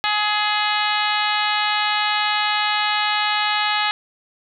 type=harmonic tone with a mistuned harmonic; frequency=420.7 Hz; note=G#4; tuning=22 cents sharp; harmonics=2 / 3 / 4 / 5 / 6 / 7 / 8 / 9 / 10; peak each=-23 / -25 / -26 / -27 / -28 / -28 / -29 / -30 / -30 dBFS; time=0.04-3.91 s; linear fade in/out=0 ms; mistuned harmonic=5; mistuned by=-16 cents; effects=none